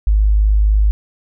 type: tone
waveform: sine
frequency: 51.91 Hz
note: G#1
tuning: in tune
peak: -9 dBFS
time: 0.07-0.91 s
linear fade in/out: 0 ms
effects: none